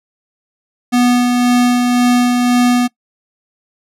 square tone with tremolo, 245.2 Hz, B3, 12 cents flat, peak -9 dBFS, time 0.92-2.88 s, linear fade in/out 20 ms, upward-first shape sine, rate 1.9 Hz, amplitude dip 30%, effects noise-tail reverb RT60 0.1 s tail -22 dB re dry + low-pass 12000 Hz 12 dB/octave

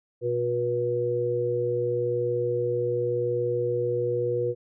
harmonic tone, 120.9 Hz, B2, 36 cents flat, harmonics 1 / 3 / 4, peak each -32 / -29 / -25 dBFS, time 0.21-4.55 s, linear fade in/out 50 ms, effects none

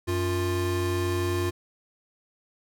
square tone pair together, 93.1 / 351.5 Hz, F#2 / F4, +11 / +11 cents, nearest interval octave + major seventh, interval 2300 cents, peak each -28 dBFS, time 0.07-1.51 s, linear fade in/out 20 ms, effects none

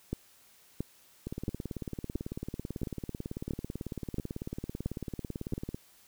two click trains, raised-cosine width 3 ms, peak -23 / -19 dBFS, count 82 / 9, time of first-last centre 1.27-5.745 / 0.13-5.535 s, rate 18.1 / 1.48 Hz, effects white hiss -61 dBFS RMS until 6.07 s

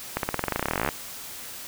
accelerating click train, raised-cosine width 0.5 ms, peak -9 dBFS, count 24, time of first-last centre 0.17-0.889 s, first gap 62 ms, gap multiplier 0.93, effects white hiss -39 dBFS RMS until 1.67 s

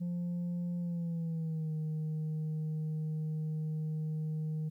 sine tone with pitch glide, 174.61 to 155.56 Hz, F3 to D#3, 0 to 0 cents, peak -30 dBFS, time 0-4.7 s, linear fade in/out 20 ms, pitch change -200 cents, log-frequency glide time 0.79-1.73 s, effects tanh soft clip ceiling -32 dBFS + 12-bit

